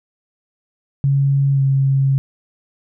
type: tone with pitch glide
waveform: sine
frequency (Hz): 138.59 to 135.97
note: C#3 to C#3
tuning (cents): 0 to -33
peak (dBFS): -12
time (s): 1.04-2.18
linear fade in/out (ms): 0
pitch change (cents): -33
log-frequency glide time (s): 1.53-1.61
effects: none